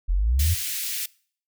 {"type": "exponential sweep", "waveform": "sine", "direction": "up", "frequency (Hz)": [40.39, 91.8], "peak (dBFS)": -18, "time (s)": [0.08, 0.55], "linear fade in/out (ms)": 20}
{"type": "high-pass noise", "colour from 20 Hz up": "white", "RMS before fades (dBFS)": -29, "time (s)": [0.39, 1.06], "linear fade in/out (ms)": 5, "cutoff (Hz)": 2000, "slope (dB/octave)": 24}
{"effects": ["noise-tail reverb RT60 0.5 s tail -23 dB re dry"]}